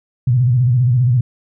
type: tone with vibrato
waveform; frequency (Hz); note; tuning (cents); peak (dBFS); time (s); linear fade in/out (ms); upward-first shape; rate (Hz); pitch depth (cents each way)
sine; 123.7; B2; +3; -10; 0.27-1.21; 5; square; 15; 91
effects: none